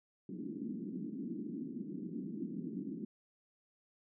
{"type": "band-pass noise", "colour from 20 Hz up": "pink", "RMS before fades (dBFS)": -42, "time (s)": [0.29, 3.05], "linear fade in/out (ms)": 5, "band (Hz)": [180, 330], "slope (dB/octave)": 48, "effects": []}